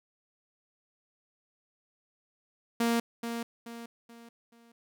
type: tone with echo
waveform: sawtooth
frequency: 233.1 Hz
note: A#3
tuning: in tune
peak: -21 dBFS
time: 2.8-3 s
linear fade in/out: 5 ms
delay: 430 ms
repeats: 4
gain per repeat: -8 dB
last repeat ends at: 4.72 s
effects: none